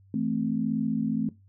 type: chord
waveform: sine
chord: A minor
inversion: second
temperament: equal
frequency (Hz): 164.81 / 220 / 261.6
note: E3 / A3 / C4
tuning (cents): 0 / 0 / 0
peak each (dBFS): -33 / -27 / -29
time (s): 0.14-1.29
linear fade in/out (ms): 2
effects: noise-tail reverb RT60 0.2 s tail -19 dB re dry + added 97 Hz sine -54 dBFS peak until 1.48 s